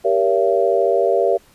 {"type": "chord", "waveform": "sine", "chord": "G diminished seventh", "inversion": "none", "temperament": "just", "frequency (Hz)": [392, 470.4, 564.5, 677.4], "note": ["G4", "Bb4", "Db5", "Fb5"], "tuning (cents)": [0, 16, 31, 47], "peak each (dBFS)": -19, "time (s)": [0.04, 1.38], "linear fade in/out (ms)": 20, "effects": ["pink hiss -52 dBFS RMS until 1.54 s", "resampled to 32000 Hz"]}